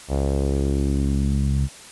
sawtooth tone with low-pass filter sweep, 69 Hz, C#2, 7 cents flat, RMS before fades -21 dBFS, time 0.08-1.69 s, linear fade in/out 50 ms, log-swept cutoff 660 to 150 Hz, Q 2.2, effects white hiss -42 dBFS RMS until 1.91 s + resampled to 24000 Hz

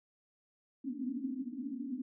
pink band-pass noise, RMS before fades -39 dBFS, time 0.84-2.02 s, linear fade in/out 10 ms, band 240 to 280 Hz, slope 96 dB/octave, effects none

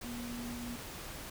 sine tone in noise, 239.7 Hz, A#3, 48 cents sharp, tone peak -40 dBFS, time 0.04-0.76 s, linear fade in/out 5 ms, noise pink, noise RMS -45 dBFS, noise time 0.01-1.3 s, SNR +2 dB, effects none

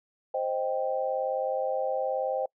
sine chord, C minor, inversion none, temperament equal, 523.3 / 622.3 / 784 Hz, C5 / Eb5 / G5, 0 / 0 / 0 cents, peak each -29 / -32 / -32 dBFS, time 0.34-2.46 s, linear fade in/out 5 ms, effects noise-tail reverb RT60 0.1 s tail -26 dB re dry

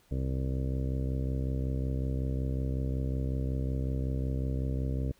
harmonic tone, 65.41 Hz, C2, in tune, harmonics 1 / 2 / 3 / 4 / 5 / 6 / 7 / 8 / 9, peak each -31 / -33 / -43 / -39 / -45 / -49 / -44 / -50 / -49 dBFS, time 0.11-5.12 s, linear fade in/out 5 ms, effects pink hiss -65 dBFS RMS until 5.19 s

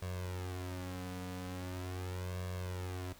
sawtooth tone with flanger, 91.2 Hz, F#2, 24 cents flat, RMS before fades -41 dBFS, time 0.02-3.13 s, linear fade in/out 5 ms, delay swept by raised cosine 1.8 to 4.1 ms, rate 0.41 Hz, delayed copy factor +0.95, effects pink hiss -59 dBFS RMS until 3.19 s

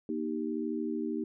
sine tone cluster, 237.8 / 310.8 / 392.2 Hz, A#3 / D#4 / G4, +35 / -2 / +1 cents, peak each -35 / -34 / -37 dBFS, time 0.09-1.24 s, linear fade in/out 2 ms, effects none

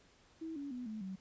sine tone with pitch steps, 323.2 / 283 / 247.8 / 217 / 189.97 Hz, E4 / C#4 / B3 / A3 / F#3, -34 / +36 / +6 / -24 / +46 cents, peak -40 dBFS, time 0.41-1.16 s, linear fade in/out 10 ms, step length 150 ms, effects pink hiss -66 dBFS RMS until 1.2 s + resampled to 16000 Hz

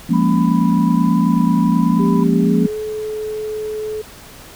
sine chord, Bb minor seventh, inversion second, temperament equal with one note detuned, 174.61 / 205 / 233.1 / 277.2 Hz, F3 / Ab3 / Bb3 / Db4, 0 / -22 / 0 / 0 cents, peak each -16 / -18 / -16 / -20 dBFS, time 0.09-2.67 s, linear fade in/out 10 ms
sine tone with vibrato, 990 Hz, B5, 4 cents sharp, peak -24 dBFS, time 0.13-2.24 s, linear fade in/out 10 ms, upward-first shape sine, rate 1.2 Hz, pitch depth 14 cents each way
sine tone with pitch glide, 396.4 to 429.8 Hz, G4 to A4, +19 to -41 cents, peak -21 dBFS, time 1.99-4.02 s, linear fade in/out 10 ms, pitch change +140 cents, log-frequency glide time 2.35-2.75 s
effects pink hiss -39 dBFS RMS until 4.55 s

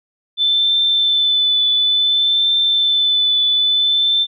sine tone with vibrato, 3520 Hz, A7, in tune, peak -12 dBFS, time 0.37-4.27 s, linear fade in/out 50 ms, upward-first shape triangle, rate 0.57 Hz, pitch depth 22 cents each way, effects none

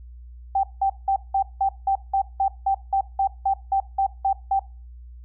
sine tone bursts, 781 Hz, G5, 7 cents flat, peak -17 dBFS, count 16, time 0.55-4.594 s, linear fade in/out 5 ms, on 84 ms, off 180 ms, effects noise-tail reverb RT60 0.3 s tail -18 dB re dry + added 60 Hz sine -39 dBFS peak until 5.24 s

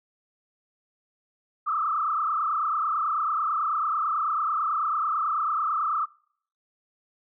sine tone with frequency modulation, 1244.5 Hz, D#6, in tune, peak -23 dBFS, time 1.66-6.06 s, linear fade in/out 20 ms, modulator 29.1 Hz, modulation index 2.8, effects noise-tail reverb RT60 0.6 s tail -25 dB re dry

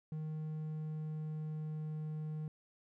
triangle tone with pitch glide, 155.56 to 154.4 Hz, D#3 to D#3, 0 to -13 cents, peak -36 dBFS, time 0.12-2.48 s, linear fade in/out 2 ms, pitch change -13 cents, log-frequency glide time 0.23-2.03 s, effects none

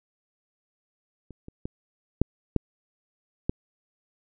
clicks, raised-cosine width 3 ms, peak -30 / -28 / -19 / -6 / -8 / -11 dBFS, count 6, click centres 1.307 / 1.484 / 1.655 / 2.216 / 2.563 / 3.495 s, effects none

